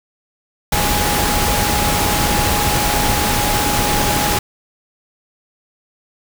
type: tone in noise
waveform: sine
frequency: 830.6 Hz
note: G#5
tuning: in tune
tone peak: -21 dBFS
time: 0.72-4.39 s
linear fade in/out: 5 ms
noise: pink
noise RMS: -17 dBFS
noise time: 0.72-4.39 s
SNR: -7 dB
effects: none